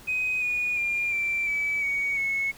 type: tone with pitch steps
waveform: sine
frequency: 2512 / 2456 / 2401 / 2348 / 2296 / 2244 / 2194 Hz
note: D#7 / D#7 / D7 / D7 / D7 / C#7 / C#7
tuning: +16 / -23 / +38 / -1 / -40 / +21 / -18 cents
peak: -23 dBFS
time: 0.07-2.52 s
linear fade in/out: 20 ms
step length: 350 ms
effects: tanh soft clip ceiling -19 dBFS + pink hiss -49 dBFS RMS until 2.57 s